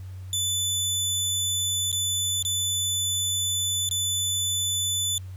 20% pulse tone with dropouts, 3501 Hz, A7, 9 cents flat, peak -18 dBFS, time 0.33-5.18 s, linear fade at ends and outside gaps 1 ms, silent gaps 1.917-1.927 / 2.426-2.45 / 3.89-3.911 s, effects added 93 Hz sine -35 dBFS peak until 5.36 s + pink hiss -57 dBFS RMS until 5.36 s

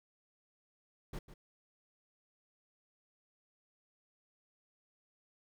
brown noise with echo, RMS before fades -41 dBFS, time 1.13-1.19 s, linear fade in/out 5 ms, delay 150 ms, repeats 1, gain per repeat -12 dB, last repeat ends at 1.34 s, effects none

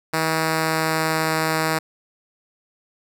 5% pulse tone with pitch glide, 160 to 159.08 Hz, D#3 to D#3, +49 to +39 cents, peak -8 dBFS, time 0.13-1.79 s, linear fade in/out 10 ms, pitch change -10 cents, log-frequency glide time 0.39-1.29 s, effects none

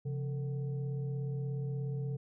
sine tone with frequency modulation, 135.6 Hz, C#3, 38 cents flat, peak -33 dBFS, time 0.05-2.17 s, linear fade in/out 10 ms, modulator 308 Hz, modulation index 0.5, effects none

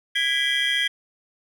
triangle tone cluster, 1650 / 1986 / 2334 / 3176 / 3310 Hz, G#6 / B6 / D7 / G7 / G#7, -12 / +9 / -11 / +22 / -6 cents, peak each -26 / -23 / -31 / -24 / -25 dBFS, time 0.15-0.88 s, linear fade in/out 10 ms, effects none

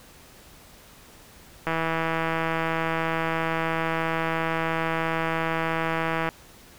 click train, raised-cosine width 0.5 ms, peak -11 dBFS, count 754, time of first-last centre 1.67-6.29 s, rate 163 Hz, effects pink hiss -50 dBFS RMS until 6.78 s

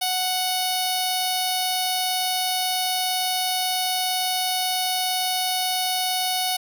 10% pulse tone with notch filter, 739 Hz, F#5, 2 cents flat, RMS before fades -24 dBFS, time 0.01-6.57 s, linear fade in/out 10 ms, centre 1700 Hz, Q 0.61, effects none

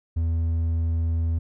sine tone with hard clipping, 82.41 Hz, E2, in tune, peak -22 dBFS, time 0.16-1.39 s, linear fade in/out 10 ms, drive 3 dB, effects none

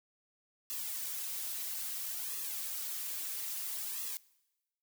blue noise with flanger, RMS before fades -39 dBFS, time 0.7-4.17 s, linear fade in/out 0 ms, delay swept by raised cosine 1.3 to 6 ms, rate 0.6 Hz, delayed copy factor -0.85, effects noise-tail reverb RT60 1.0 s tail -22 dB re dry

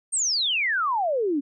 sine exponential sweep, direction down, 8870 to 266.7 Hz, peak -21 dBFS, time 0.12-1.41 s, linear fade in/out 20 ms, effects none

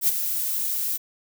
violet noise with ADSR envelope, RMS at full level -18 dBFS, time 0.01-0.98 s, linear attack 66 ms, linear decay 31 ms, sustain -8 dB, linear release 23 ms, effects none

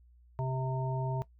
harmonic tone, 130.81 Hz, C3, in tune, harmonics 1 / 3 / 5 / 7, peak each -31 / -42 / -40 / -39 dBFS, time 0.39-1.22 s, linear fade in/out 0 ms, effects noise-tail reverb RT60 0.1 s tail -18 dB re dry + added 60 Hz sine -57 dBFS peak until 1.39 s

